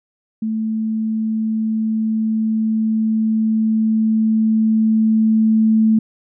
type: tone with level ramp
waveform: sine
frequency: 220 Hz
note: A3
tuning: in tune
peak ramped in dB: -18 to -10 dBFS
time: 0.42-5.99 s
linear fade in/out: 5 ms
effects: none